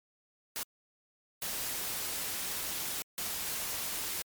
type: noise bursts at uneven times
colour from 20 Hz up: white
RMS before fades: -36 dBFS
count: 3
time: 0.56-0.63 / 1.42-3.02 / 3.18-4.22 s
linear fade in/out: 0 ms
effects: MP3 96 kbps